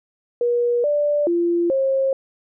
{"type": "tone with pitch steps", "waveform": "sine", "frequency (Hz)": [479.8, 587, 343.7, 537], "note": ["A#4", "D5", "F4", "C5"], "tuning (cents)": [50, -1, -28, 45], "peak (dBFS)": -16, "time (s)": [0.41, 2.13], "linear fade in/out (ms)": 2, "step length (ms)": 430, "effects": []}